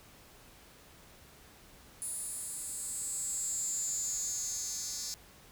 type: tone with high-pass filter sweep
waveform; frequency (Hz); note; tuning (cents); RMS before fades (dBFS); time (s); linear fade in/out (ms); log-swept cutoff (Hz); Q
10% pulse; 293.6; D4; 0; -37; 2.02-5.14; 0; 9600 to 5800; 9.9
effects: pink hiss -57 dBFS RMS until 5.51 s